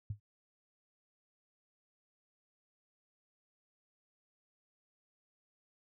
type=tone with exponential decay; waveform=sine; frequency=103.83 Hz; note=G#2; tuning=in tune; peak=-32 dBFS; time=0.1-0.2 s; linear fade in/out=5 ms; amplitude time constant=20 ms; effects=none